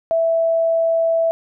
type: tone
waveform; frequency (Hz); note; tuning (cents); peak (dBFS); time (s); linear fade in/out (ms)
sine; 659.3; E5; 0; -14; 0.11-1.31; 0
effects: none